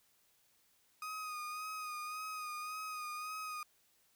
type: tone with vibrato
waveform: 35% pulse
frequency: 1244.5 Hz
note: D#6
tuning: in tune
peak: -39 dBFS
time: 1.02-3.63 s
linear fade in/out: 2 ms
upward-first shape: sine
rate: 1.8 Hz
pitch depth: 32 cents each way
effects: white hiss -72 dBFS RMS until 4.15 s

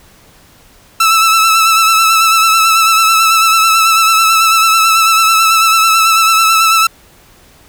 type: tone with vibrato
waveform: sawtooth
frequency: 1318.5 Hz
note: E6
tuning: in tune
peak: -3 dBFS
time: 1-6.87 s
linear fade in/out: 5 ms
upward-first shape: sine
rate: 9.1 Hz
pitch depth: 31 cents each way
effects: pink hiss -44 dBFS RMS until 7.68 s

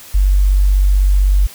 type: tone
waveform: sine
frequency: 48 Hz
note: G1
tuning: 36 cents flat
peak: -8 dBFS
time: 0.14-1.47 s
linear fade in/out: 10 ms
effects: white hiss -37 dBFS RMS until 1.54 s

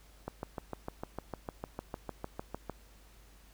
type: click train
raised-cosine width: 1 ms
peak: -23 dBFS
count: 17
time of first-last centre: 0.28-2.697 s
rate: 6.62 Hz
effects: added 50 Hz sine -57 dBFS peak until 3.53 s + pink hiss -62 dBFS RMS until 3.53 s

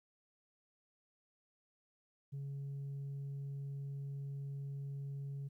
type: tone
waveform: sine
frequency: 139.3 Hz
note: C#3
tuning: 9 cents sharp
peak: -38 dBFS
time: 2.32-5.49 s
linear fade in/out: 20 ms
effects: tanh soft clip ceiling -39 dBFS + 13-bit

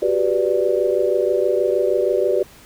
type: chord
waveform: sine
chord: G major seventh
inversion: third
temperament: equal with one note detuned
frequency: 370 / 396.3 / 493.9 / 587.3 Hz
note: F#4 / G4 / B4 / D5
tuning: 0 / +19 / 0 / 0 cents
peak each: -21 dBFS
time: 0.02-2.43 s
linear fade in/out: 5 ms
effects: pink hiss -46 dBFS RMS until 2.65 s

